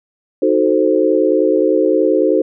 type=chord; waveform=sine; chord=D# diminished seventh; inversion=none; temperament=equal; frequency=311.1 / 370 / 440 / 523.3 Hz; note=D#4 / F#4 / A4 / C5; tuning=0 / 0 / 0 / 0 cents; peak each=-16 dBFS; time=0.42-2.42 s; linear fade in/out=5 ms; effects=none